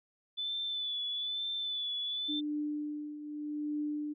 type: tone with vibrato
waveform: sine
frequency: 3486 Hz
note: A7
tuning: 17 cents flat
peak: -33 dBFS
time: 0.37-2.41 s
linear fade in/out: 20 ms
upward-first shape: sine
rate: 1.1 Hz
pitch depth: 35 cents each way
type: tone with tremolo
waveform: sine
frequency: 297.8 Hz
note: D4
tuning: 24 cents sharp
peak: -31 dBFS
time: 2.28-4.14 s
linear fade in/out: 20 ms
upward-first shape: triangle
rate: 0.82 Hz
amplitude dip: 70%
effects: none